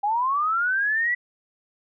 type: linear sweep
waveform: sine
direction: up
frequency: 796 to 1975.5 Hz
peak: -20 dBFS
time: 0.03-1.15 s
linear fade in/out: 10 ms
effects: none